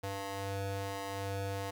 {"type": "ring-modulated tone", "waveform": "20% pulse", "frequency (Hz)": 197.1, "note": "G3", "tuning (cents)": 10, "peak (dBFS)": -28, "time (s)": [0.03, 1.71], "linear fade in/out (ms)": 10, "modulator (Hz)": 295, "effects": []}